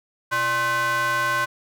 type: ring-modulated tone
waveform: square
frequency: 233.1 Hz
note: A#3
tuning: in tune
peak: -18 dBFS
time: 0.31-1.46 s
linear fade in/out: 20 ms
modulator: 1290 Hz
effects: none